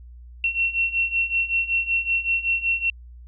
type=beating tone pair; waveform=sine; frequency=2716 / 2721.3 Hz; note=F7 / F7; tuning=-49 / -46 cents; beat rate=5.3 Hz; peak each=-25 / -22 dBFS; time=0.44-2.9 s; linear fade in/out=2 ms; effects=added 60 Hz sine -40 dBFS peak until 3.27 s